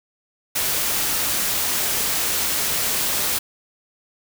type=noise; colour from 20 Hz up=white; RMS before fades=-22 dBFS; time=0.55-3.39 s; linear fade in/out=10 ms; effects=none